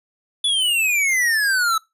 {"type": "exponential sweep", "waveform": "square", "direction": "down", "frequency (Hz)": [3475, 1293], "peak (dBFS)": -17, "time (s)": [0.44, 1.78], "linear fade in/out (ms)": 5, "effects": ["noise-tail reverb RT60 0.2 s tail -22 dB re dry", "resampled to 32000 Hz"]}